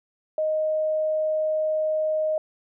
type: tone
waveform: sine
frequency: 622.3 Hz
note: D#5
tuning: in tune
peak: -21 dBFS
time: 0.38-2.38 s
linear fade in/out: 2 ms
effects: none

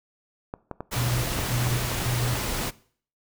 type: clicks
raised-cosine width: 1 ms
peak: -18 dBFS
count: 8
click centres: 0.539 / 0.713 / 0.806 / 1.275 / 1.39 / 1.669 / 1.916 / 2.017 s
type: noise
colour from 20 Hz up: pink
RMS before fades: -29 dBFS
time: 0.91-2.71 s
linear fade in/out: 20 ms
type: tone with tremolo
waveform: sine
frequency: 121.5 Hz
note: B2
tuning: 28 cents flat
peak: -24 dBFS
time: 0.95-2.41 s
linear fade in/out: 20 ms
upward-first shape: square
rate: 1.8 Hz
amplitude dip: 70%
effects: noise-tail reverb RT60 0.5 s tail -20 dB re dry

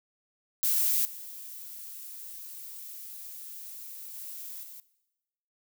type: noise with level steps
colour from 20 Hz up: violet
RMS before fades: -26 / -43 / -41 / -46 dBFS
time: 0.63-4.8 s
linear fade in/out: 0 ms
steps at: 1.05 / 4.14 / 4.63 s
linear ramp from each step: 2 ms
effects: noise-tail reverb RT60 1.0 s tail -19 dB re dry

